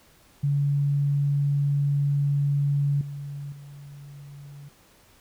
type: tone with level steps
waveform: sine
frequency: 142.3 Hz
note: C#3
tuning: 46 cents sharp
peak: -20 / -32 / -40 dBFS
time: 0.43-4.69 s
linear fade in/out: 10 ms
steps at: 3.01 / 3.52 s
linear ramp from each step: 2 ms
effects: pink hiss -57 dBFS RMS until 5.2 s